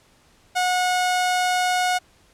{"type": "tone", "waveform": "sawtooth", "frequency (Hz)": 728, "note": "F#5", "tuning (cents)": -28, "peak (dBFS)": -15, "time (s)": [0.55, 1.99], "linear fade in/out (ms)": 20, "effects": ["pink hiss -57 dBFS RMS until 2.33 s", "low-pass 10000 Hz 12 dB/octave"]}